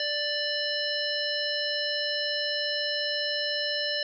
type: harmonic tone with a mistuned harmonic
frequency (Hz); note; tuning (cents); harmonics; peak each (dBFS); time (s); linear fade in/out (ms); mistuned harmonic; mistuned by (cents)
587.3; D5; 0; 1 / 3 / 5 / 7 / 9; -33 / -33 / -33 / -33 / -33; 0-4.03; 2; 5; +16
effects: none